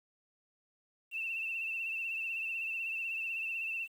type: tone with vibrato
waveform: sine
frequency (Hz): 2675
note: E7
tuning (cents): +25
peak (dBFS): -34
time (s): 1.11-3.88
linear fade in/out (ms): 50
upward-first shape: triangle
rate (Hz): 16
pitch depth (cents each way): 58
effects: 10-bit